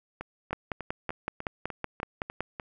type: two click trains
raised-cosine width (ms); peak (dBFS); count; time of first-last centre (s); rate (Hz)
0.5; -15 / -21; 11 / 9; 0.53-2.406 / 0.21-2.598; 5.33 / 3.35
effects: none